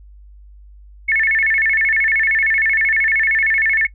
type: tone with vibrato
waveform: sine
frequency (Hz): 1975.5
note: B6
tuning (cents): 0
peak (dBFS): -13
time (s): 1.08-3.87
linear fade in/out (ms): 10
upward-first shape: square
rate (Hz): 13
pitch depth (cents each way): 180
effects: noise-tail reverb RT60 0.1 s tail -21 dB re dry + added 50 Hz sine -39 dBFS peak until 3.94 s